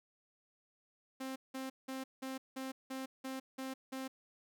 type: tone bursts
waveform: sawtooth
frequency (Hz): 264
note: C4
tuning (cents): +16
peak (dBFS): -36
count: 9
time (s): 1.2-4.08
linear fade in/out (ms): 10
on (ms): 160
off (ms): 180
effects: none